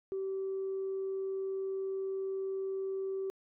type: tone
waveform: sine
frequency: 385.3 Hz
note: G4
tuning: 30 cents flat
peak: -32 dBFS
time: 0.12-3.3 s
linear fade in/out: 0 ms
effects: tanh soft clip ceiling -29 dBFS